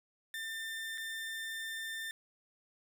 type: tone with dropouts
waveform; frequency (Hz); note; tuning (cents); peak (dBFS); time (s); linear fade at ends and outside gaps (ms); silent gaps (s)
30% pulse; 1794; A6; +33; -36; 0.34-2.11; 1; 0.976-0.98
effects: none